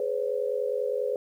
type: tone cluster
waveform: sine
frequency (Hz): 420.4 / 505 / 555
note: G#4 / B4 / C#5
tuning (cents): +21 / +39 / +2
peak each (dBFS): -31 / -28 / -32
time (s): 0-1.16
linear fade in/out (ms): 2
effects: 10-bit